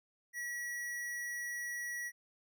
sine tone with hard clipping, 1928 Hz, B6, 42 cents flat, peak -39 dBFS, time 0.33-2.12 s, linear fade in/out 50 ms, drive 18 dB, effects none

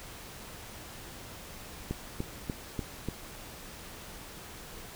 click train, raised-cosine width 3 ms, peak -19 dBFS, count 5, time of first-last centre 1.91-3.086 s, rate 3.4 Hz, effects pink hiss -46 dBFS RMS until 4.95 s

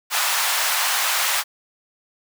pink high-pass noise, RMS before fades -21 dBFS, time 0.1-1.44 s, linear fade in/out 50 ms, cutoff 830 Hz, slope 24 dB/octave, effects none

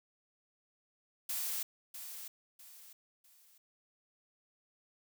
blue noise with echo, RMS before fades -37 dBFS, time 1.29-1.63 s, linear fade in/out 5 ms, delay 650 ms, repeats 3, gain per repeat -9 dB, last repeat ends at 3.58 s, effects none

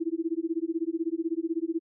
sine tone with tremolo, 329.6 Hz, E4, in tune, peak -23 dBFS, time 0-1.8 s, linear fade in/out 20 ms, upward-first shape sine, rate 16 Hz, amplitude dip 100%, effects none

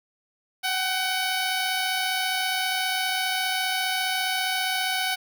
10% pulse tone pair together, 749.1 / 784 Hz, F#5 / G5, +21 / 0 cents, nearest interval minor second, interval 79 cents, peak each -16 / -26 dBFS, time 0.63-5.16 s, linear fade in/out 20 ms, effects none

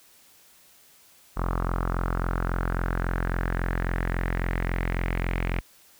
sawtooth tone with low-pass filter sweep, 43.65 Hz, F1, in tune, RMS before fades -27 dBFS, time 1.36-5.61 s, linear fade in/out 20 ms, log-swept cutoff 1200 to 2300 Hz, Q 3.9, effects white hiss -56 dBFS RMS until 5.99 s

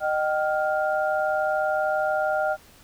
sine tone cluster, 616 / 769 / 1405 Hz, D#5 / G5 / F6, -17 / -33 / +10 cents, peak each -24 / -26 / -28 dBFS, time 0-2.57 s, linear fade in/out 50 ms, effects pink hiss -52 dBFS RMS until 2.83 s

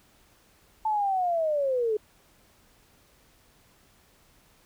sine linear sweep, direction down, 883 to 416.7 Hz, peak -23 dBFS, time 0.85-1.97 s, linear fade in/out 5 ms, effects pink hiss -61 dBFS RMS until 4.65 s

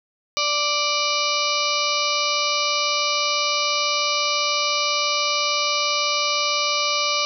harmonic tone with a mistuned harmonic, 587.3 Hz, D5, in tune, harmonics 1 / 2 / 4 / 5 / 6 / 7 / 8 / 9 / 10, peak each -29 / -25 / -26 / -28 / -31 / -29 / -28 / -30 / -31 dBFS, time 0.37-7.25 s, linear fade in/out 0 ms, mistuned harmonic 6, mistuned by +85 cents, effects none

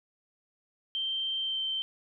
sine tone with pitch glide, 3136 to 3113 Hz, G7 to G7, 0 to -13 cents, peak -29 dBFS, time 0.95-1.82 s, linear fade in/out 0 ms, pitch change -13 cents, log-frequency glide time 1.4-1.6 s, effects none

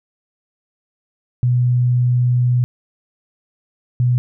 sine tone pair in turn, 123.47 / 123.47 Hz, B2 / B2, 0 / 0 cents, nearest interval unison, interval 0 cents, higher neither, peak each -12 dBFS, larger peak neither, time 1.43-2.64 / 4-4.18 s, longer first, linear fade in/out 0 ms, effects none

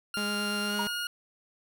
20% pulse tone with pitch glide, 1400 to 1430.2 Hz, F6 to F6, +4 to +41 cents, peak -26 dBFS, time 0.14-1.07 s, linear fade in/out 2 ms, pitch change +37 cents, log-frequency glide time 0.67-0.74 s
sawtooth tone with vibrato, 206.5 Hz, G#3, 10 cents flat, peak -28 dBFS, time 0.17-0.87 s, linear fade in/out 0 ms, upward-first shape sine, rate 8.8 Hz, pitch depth 9 cents each way
sine tone with exponential decay, 947 Hz, A#5, 27 cents sharp, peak -26 dBFS, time 0.79-0.94 s, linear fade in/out 2 ms, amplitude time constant 32 ms
effects none

